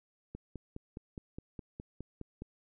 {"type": "click train", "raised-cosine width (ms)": 3, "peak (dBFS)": -29, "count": 11, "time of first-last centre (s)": [0.35, 2.42], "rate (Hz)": 4.83, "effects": []}